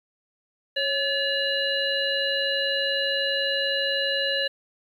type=harmonic tone with a mistuned harmonic; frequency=572 Hz; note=D5; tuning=46 cents flat; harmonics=1 / 3 / 5 / 7; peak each=-28 / -28 / -28 / -28 dBFS; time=0.76-4.48 s; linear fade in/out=10 ms; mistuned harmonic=1; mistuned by=-66 cents; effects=9-bit